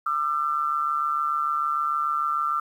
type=tone pair together; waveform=sine; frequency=1198 / 1344.7 Hz; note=D6 / E6; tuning=+34 / +34 cents; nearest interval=major second; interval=200 cents; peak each=-25 dBFS; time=0.06-2.6 s; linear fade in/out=5 ms; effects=9-bit